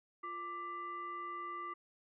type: tone with frequency modulation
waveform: sine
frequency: 1174.7 Hz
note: D6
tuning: in tune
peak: -40 dBFS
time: 0.23-1.74 s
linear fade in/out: 10 ms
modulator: 825 Hz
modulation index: 0.6
effects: none